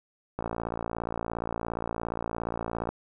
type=click train; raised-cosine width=1 ms; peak=-17 dBFS; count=144; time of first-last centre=0.39-2.89 s; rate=57.2 Hz; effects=none